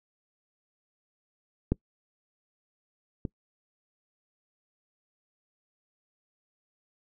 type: clicks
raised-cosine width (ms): 3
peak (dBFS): -11 / -19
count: 2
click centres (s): 1.72 / 3.252
effects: noise-tail reverb RT60 0.1 s tail -25 dB re dry